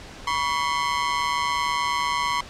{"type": "ring-modulated tone", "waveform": "sawtooth", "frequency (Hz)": 1046, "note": "C6", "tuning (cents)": -1, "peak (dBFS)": -15, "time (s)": [0.27, 2.41], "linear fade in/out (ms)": 5, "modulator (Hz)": 74.4, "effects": ["pink hiss -41 dBFS RMS until 2.49 s", "low-pass 6000 Hz 12 dB/octave"]}